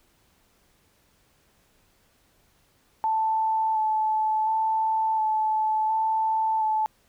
sine tone with vibrato, 875 Hz, A5, 10 cents flat, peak -21 dBFS, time 3.04-6.86 s, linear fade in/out 0 ms, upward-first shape square, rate 0.7 Hz, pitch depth 13 cents each way, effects pink hiss -64 dBFS RMS until 7.08 s

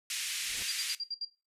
pink band-pass noise, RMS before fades -36 dBFS, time 0.1-0.95 s, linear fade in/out 2 ms, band 2100 to 11000 Hz, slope 24 dB/octave
pink noise with exponential growth, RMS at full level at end -45 dBFS, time 0.27-0.63 s, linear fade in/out 5 ms, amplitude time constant 78 ms
sine tone bursts, 4762 Hz, D8, 23 cents sharp, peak -33 dBFS, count 6, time 0.68-1.25 s, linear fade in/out 5 ms, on 40 ms, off 66 ms
effects noise-tail reverb RT60 0.3 s tail -18 dB re dry + resampled to 32000 Hz

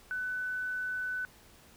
sine tone, 1500 Hz, F#6, 23 cents sharp, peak -32 dBFS, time 0.11-1.25 s, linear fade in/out 0 ms, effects pink hiss -58 dBFS RMS until 1.76 s

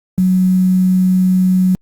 sine tone with quantisation, 185 Hz, F#3, in tune, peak -9 dBFS, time 0.18-1.75 s, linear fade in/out 0 ms, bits 6, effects Opus 48 kbps

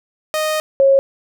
sawtooth / sine tone pair in turn, 620 / 545 Hz, D#5 / C#5, -6 / -29 cents, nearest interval major second, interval 223 cents, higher first, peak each -13 / -8 dBFS, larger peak second, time 0.34-0.6 / 0.8-0.99 s, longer first, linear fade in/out 0 ms, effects none

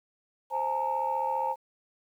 sine tone cluster, 525 / 844 / 919 Hz, C5 / G#5 / A#5, +6 / +28 / -25 cents, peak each -33 / -31 / -28 dBFS, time 0.5-1.56 s, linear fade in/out 50 ms, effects tanh soft clip ceiling -19 dBFS + 10-bit

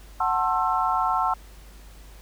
sine chord, F# half-diminished seventh, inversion none, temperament just, 740 / 888 / 1065.6 / 1332 Hz, F#5 / A5 / C6 / E6, 0 / +16 / +31 / +18 cents, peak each -26 dBFS, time 0.2-1.34 s, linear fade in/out 5 ms, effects added 50 Hz sine -44 dBFS peak until 2.21 s + pink hiss -52 dBFS RMS until 2.21 s

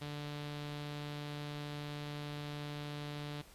sawtooth tone with low-pass filter, 146.83 Hz, D3, in tune, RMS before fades -43 dBFS, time 0.01-3.42 s, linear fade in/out 10 ms, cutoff 3900 Hz, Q 2.6, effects pink hiss -59 dBFS RMS until 3.54 s + resampled to 32000 Hz

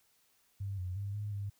sine tone with pitch steps, 98.8 / 91 / 100.1 / 104 / 100.7 Hz, G2 / F#2 / G2 / G#2 / G2, +14 / -28 / +37 / +3 / +47 cents, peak -35 dBFS, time 0.6-1.5 s, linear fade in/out 10 ms, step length 180 ms, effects white hiss -71 dBFS RMS until 1.59 s

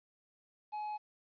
triangle tone, 845 Hz, G#5, 30 cents sharp, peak -35 dBFS, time 0.72-0.98 s, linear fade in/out 20 ms, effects resampled to 11025 Hz + 12-bit

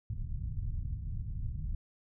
pink low-pass noise, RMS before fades -36 dBFS, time 0.1-1.75 s, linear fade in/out 5 ms, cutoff 130 Hz, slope 24 dB/octave, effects none

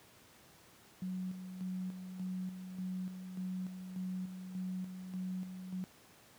sine tone with tremolo, 185 Hz, F#3, in tune, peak -36 dBFS, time 1.02-5.84 s, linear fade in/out 0 ms, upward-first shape square, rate 1.7 Hz, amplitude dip 55%, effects pink hiss -61 dBFS RMS until 6.38 s + high-pass 100 Hz 12 dB/octave

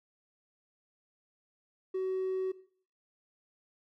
triangle tone, 376.3 Hz, F#4, 29 cents sharp, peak -27 dBFS, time 1.94-2.52 s, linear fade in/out 10 ms, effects noise-tail reverb RT60 0.5 s tail -18 dB re dry + tanh soft clip ceiling -26 dBFS

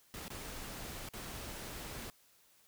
pink noise with dropouts, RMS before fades -45 dBFS, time 0.14-2.1 s, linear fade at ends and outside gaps 0 ms, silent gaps 0.281-0.303 / 1.088-1.136 s, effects white hiss -67 dBFS RMS until 2.67 s

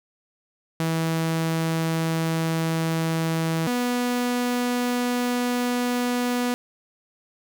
sawtooth tone pair in turn, 162.8 / 245.2 Hz, E3 / B3, -21 / -12 cents, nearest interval perfect fifth, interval 709 cents, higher second, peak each -18 dBFS, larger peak neither, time 0.8-3.67 / 3.67-6.54 s, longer neither, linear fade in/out 0 ms, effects none

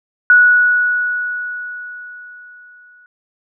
sine tone with exponential decay, 1467 Hz, F#6, 15 cents flat, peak -4 dBFS, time 0.3-3.06 s, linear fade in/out 1 ms, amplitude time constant 600 ms, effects none

